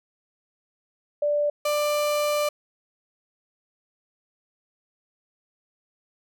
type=tone pair in turn; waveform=sine / 35% pulse; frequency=587.3 / 592.1 Hz; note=D5 / D5; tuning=0 / +14 cents; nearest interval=unison; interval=14 cents; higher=second; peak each=-20 dBFS; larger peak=neither; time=1.22-1.5 / 1.65-2.49 s; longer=second; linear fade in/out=5 ms; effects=none